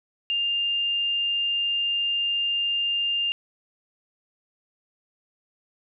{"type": "tone", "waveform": "sine", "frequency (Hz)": 2803, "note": "F7", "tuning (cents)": 6, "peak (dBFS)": -22, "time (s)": [0.3, 3.32], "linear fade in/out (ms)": 0, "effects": []}